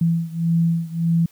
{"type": "beating tone pair", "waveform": "sine", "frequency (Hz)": [166.3, 168], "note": ["E3", "E3"], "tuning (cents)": [16, 33], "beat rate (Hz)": 1.7, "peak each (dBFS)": [-19, -21], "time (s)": [0.01, 1.26], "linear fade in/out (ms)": 5, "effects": ["white hiss -55 dBFS RMS until 1.31 s"]}